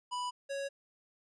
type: tone pair in turn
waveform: square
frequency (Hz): 987.8 / 554.4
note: B5 / C#5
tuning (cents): 0 / 0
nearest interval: minor seventh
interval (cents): 1000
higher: first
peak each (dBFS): -35 / -36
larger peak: first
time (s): 0.11-0.31 / 0.49-0.69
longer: neither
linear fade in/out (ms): 20
effects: resampled to 22050 Hz